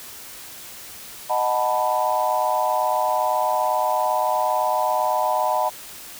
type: chord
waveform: sine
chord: B dominant seventh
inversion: first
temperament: equal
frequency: 622.3 / 740 / 880 / 987.8 Hz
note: D#5 / F#5 / A5 / B5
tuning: 0 / 0 / 0 / 0 cents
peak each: -24 dBFS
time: 1.29-5.7 s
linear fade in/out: 20 ms
effects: white hiss -39 dBFS RMS until 6.19 s